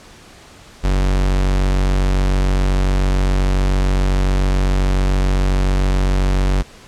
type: tone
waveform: 45% pulse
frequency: 47.15 Hz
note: F#1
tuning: 33 cents sharp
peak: -13 dBFS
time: 0.83-6.63 s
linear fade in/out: 20 ms
effects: pink hiss -42 dBFS RMS until 6.87 s + low-pass 8000 Hz 12 dB/octave